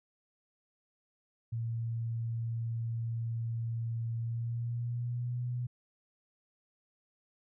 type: tone with pitch glide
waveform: sine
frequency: 115.2 to 122.76 Hz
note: A#2 to B2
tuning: -20 to -10 cents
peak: -32 dBFS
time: 1.52-5.67 s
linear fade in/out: 10 ms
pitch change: +110 cents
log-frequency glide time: 4.18-5.41 s
effects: none

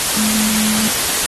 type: tone in noise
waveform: sine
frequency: 215.9 Hz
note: A3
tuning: 33 cents flat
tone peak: -18 dBFS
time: 0.17-0.88 s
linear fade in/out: 0 ms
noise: white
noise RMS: -17 dBFS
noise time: 0-1.26 s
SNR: -4 dB
effects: AAC 32 kbps

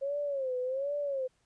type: tone with vibrato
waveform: sine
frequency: 540 Hz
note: C#5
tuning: 45 cents flat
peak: -30 dBFS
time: 0.01-1.28 s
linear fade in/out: 20 ms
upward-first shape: sine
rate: 1.3 Hz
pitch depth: 130 cents each way
effects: pink hiss -73 dBFS RMS until 1.45 s + resampled to 22050 Hz

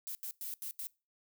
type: noise bursts at uneven times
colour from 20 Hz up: violet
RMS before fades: -41 dBFS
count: 5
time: 0.07-0.15 / 0.23-0.31 / 0.41-0.54 / 0.62-0.71 / 0.79-0.87 s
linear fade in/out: 0 ms
effects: noise-tail reverb RT60 0.3 s tail -23 dB re dry

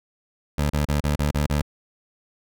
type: tone bursts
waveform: 20% pulse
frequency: 73.42 Hz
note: D2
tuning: in tune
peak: -15 dBFS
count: 7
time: 0.58-1.618 s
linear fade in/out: 5 ms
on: 120 ms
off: 33 ms
effects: none

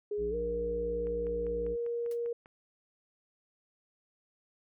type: tone with pitch glide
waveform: sine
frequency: 415.3 to 471.6 Hz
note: G#4 to A#4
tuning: 0 to +20 cents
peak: -31 dBFS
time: 0.11-2.33 s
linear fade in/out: 5 ms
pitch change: +220 cents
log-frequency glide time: 0.3-0.35 s
type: harmonic tone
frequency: 59 Hz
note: A#1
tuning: 22 cents sharp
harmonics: 1 / 3 / 5 / 7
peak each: -40 / -45 / -47 / -48 dBFS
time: 0.17-1.77 s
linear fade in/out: 50 ms
type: click train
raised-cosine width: 0.5 ms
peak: -39 dBFS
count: 8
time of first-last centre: 1.07-2.459 s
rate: 5.04 Hz
type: noise with exponential decay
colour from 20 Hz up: white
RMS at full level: -50 dBFS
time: 2.11-2.2 s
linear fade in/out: 2 ms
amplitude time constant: 19 ms
effects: none

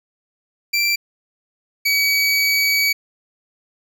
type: tone pair in turn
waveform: 25% pulse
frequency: 2349 / 2272 Hz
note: D7 / C#7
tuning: 0 / +42 cents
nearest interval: minor second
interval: 58 cents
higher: first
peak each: -12 / -11 dBFS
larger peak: second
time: 0.73-0.96 / 1.85-2.93 s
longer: second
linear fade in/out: 10 ms
effects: none

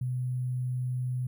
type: tone with sample-and-hold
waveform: sine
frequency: 126.1 Hz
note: B2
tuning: 36 cents sharp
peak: -28 dBFS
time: 0.01-1.27 s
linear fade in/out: 5 ms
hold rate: 11025 Hz
effects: none

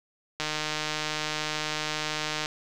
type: click train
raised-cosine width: 0.2 ms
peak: -12 dBFS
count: 316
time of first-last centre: 0.4-2.459 s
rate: 153 Hz
effects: none

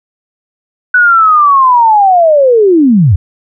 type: linear sweep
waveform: sine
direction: down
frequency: 1492 to 77.2 Hz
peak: -3 dBFS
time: 0.94-3.16 s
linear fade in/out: 5 ms
effects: none

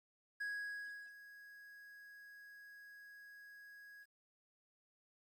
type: tone with ADSR envelope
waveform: triangle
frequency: 1659 Hz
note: G#6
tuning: 2 cents flat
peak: -37 dBFS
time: 0.4-4.06 s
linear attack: 11 ms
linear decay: 710 ms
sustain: -16 dB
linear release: 39 ms
effects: 12-bit

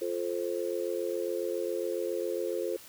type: chord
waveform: sine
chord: F major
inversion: none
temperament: just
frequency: 349.2 / 436.5 / 523.8 Hz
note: F4 / A4 / C5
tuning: 0 / -14 / +2 cents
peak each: -34 / -34 / -34 dBFS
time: 0.01-2.77 s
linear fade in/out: 10 ms
effects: white hiss -51 dBFS RMS until 2.88 s

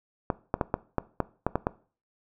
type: clicks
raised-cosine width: 1 ms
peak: -10 dBFS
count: 9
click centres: 0.302 / 0.541 / 0.612 / 0.741 / 0.983 / 1.203 / 1.466 / 1.556 / 1.669 s
effects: noise-tail reverb RT60 0.4 s tail -19 dB re dry

